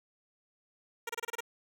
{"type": "tone bursts", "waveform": "10% pulse", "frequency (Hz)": 466.2, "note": "A#4", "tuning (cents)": 0, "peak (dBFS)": -26, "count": 7, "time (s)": [1.07, 1.406], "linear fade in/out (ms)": 5, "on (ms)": 24, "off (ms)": 28, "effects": []}